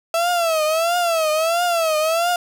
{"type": "tone with vibrato", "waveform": "35% pulse", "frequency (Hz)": 659.3, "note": "E5", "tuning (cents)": 0, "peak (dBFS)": -15, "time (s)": [0.14, 2.36], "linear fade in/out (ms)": 2, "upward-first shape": "triangle", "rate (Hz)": 1.5, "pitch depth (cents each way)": 140, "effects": []}